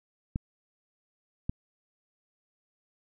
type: clicks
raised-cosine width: 5 ms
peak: -17 dBFS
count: 2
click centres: 0.359 / 1.495 s
effects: none